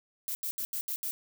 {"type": "noise bursts at uneven times", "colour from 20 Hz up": "violet", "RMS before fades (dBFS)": -34, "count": 6, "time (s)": [[0.28, 0.35], [0.43, 0.51], [0.58, 0.65], [0.73, 0.81], [0.88, 0.96], [1.03, 1.11]], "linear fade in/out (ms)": 0, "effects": []}